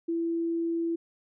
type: tone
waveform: sine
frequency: 334 Hz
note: E4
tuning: 23 cents sharp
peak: -26 dBFS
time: 0.08-0.96 s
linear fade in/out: 10 ms
effects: none